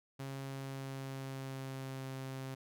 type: tone with pitch glide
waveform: sawtooth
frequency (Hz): 135.9 to 132.95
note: C#3 to C3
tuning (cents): -34 to +28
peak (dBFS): -37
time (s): 0.19-2.55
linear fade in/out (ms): 10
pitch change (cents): -38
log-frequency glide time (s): 0.42-2.07
effects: none